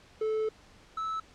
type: tone pair in turn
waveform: triangle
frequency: 436 / 1306.5 Hz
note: A4 / E6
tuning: -16 / -16 cents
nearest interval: octave + perfect fifth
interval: 1900 cents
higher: second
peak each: -25 / -29 dBFS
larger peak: first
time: 0.21-0.49 / 0.97-1.2 s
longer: first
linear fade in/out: 5 ms
effects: pink hiss -57 dBFS RMS until 1.34 s + low-pass 6000 Hz 12 dB/octave